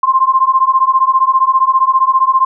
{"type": "beating tone pair", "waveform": "sine", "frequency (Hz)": [1046.5, 1061.5], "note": ["C6", "C6"], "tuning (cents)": [0, 25], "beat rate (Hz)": 15, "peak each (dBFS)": -11, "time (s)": [0.03, 2.45], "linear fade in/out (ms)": 5, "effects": []}